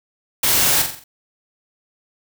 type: noise with echo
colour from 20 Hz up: white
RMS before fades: -17 dBFS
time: 0.43-0.82 s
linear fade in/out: 5 ms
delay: 44 ms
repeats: 5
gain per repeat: -6 dB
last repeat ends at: 1.04 s
effects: none